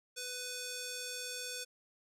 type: tone with band-pass filter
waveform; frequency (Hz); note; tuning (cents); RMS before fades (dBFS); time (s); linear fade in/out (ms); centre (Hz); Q
square; 497.8; B4; +14; -42; 0.16-1.65; 20; 6600; 1
effects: none